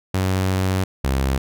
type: tone pair in turn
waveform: sawtooth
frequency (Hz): 94.2 / 66.88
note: F#2 / C2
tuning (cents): +32 / +39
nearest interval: tritone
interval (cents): 593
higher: first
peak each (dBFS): -14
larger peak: neither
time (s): 0.14-0.84 / 1.04-1.38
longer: first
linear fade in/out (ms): 5
effects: none